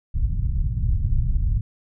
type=low-pass noise; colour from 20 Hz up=pink; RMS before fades=-21 dBFS; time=0.14-1.61 s; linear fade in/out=5 ms; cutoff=120 Hz; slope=24 dB/octave; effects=none